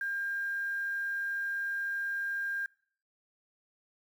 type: tone with quantisation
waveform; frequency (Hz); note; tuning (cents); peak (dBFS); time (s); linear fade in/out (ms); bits
sine; 1603; G6; +38; -31; 0.01-2.66; 2; 9
effects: noise-tail reverb RT60 0.6 s tail -25 dB re dry